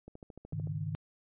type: click train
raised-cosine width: 2 ms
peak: -34 dBFS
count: 9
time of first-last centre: 0.08-0.673 s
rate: 13.5 Hz
type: chord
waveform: sine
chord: Ab suspended fourth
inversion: none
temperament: equal with one note detuned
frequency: 102.69 / 138.59 / 155.56 Hz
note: Ab2 / Db3 / Eb3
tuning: -19 / 0 / 0 cents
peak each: -38 / -40 / -36 dBFS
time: 0.53-0.95 s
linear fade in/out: 0 ms
effects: resampled to 8000 Hz